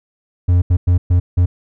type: tone bursts at uneven times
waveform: triangle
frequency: 88.6 Hz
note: F2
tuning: 25 cents sharp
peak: -7 dBFS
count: 5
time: 0.48-0.62 / 0.7-0.77 / 0.87-0.98 / 1.1-1.2 / 1.37-1.46 s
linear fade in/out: 10 ms
effects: none